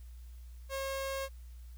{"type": "tone", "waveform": "sawtooth", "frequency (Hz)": 541, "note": "C#5", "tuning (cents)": -42, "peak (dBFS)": -31, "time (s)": [0.69, 1.29], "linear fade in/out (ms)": 50, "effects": ["added 60 Hz sine -46 dBFS peak until 1.77 s", "white hiss -67 dBFS RMS until 1.77 s"]}